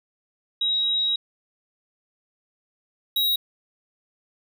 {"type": "tone pair in turn", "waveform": ["sine", "square"], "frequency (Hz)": [3824, 3824], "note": ["A#7", "A#7"], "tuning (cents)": [43, 43], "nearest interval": "unison", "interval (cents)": 0, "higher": "neither", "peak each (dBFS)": -20, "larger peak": "neither", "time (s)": [[0.61, 1.16], [3.16, 3.36]], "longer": "first", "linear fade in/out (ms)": 5, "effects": []}